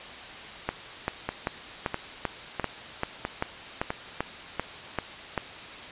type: two click trains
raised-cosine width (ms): 0.5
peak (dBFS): -11 / -13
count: 13 / 5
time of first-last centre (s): 0.69-5.377 / 1.29-3.904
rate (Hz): 2.56 / 1.53
effects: white hiss -41 dBFS RMS until 5.91 s + resampled to 8000 Hz